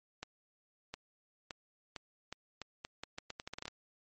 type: accelerating click train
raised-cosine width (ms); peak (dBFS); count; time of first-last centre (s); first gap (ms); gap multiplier
0.2; -24; 17; 0.23-3.68; 710; 0.8
effects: MP3 32 kbps